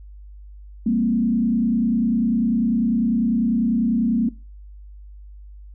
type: tone with frequency modulation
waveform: sine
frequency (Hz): 230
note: A#3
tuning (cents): -23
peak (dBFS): -16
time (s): 0.86-4.29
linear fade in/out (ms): 5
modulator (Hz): 30.1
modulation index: 0.89
effects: noise-tail reverb RT60 0.3 s tail -20 dB re dry + added 50 Hz sine -38 dBFS peak until 5.74 s